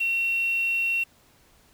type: tone with quantisation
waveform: sine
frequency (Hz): 2726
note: F7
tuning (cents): -43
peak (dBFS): -22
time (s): 0-1.04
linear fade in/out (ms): 10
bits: 7
effects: pink hiss -59 dBFS RMS until 1.73 s